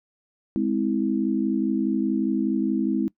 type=chord; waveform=sine; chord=Ab augmented; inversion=none; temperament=just; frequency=207.7 / 259.6 / 324.5 Hz; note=Ab3 / C4 / E4; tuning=0 / -13 / -27 cents; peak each=-25 dBFS; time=0.56-3.08 s; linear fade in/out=0 ms; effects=noise-tail reverb RT60 0.1 s tail -22 dB re dry